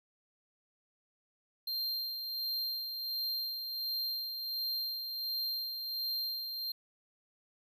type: tone with tremolo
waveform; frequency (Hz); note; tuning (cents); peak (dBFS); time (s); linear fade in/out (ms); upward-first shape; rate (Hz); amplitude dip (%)
square; 4179; C8; -3; -33; 1.67-6.72; 5; sine; 1.4; 45
effects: none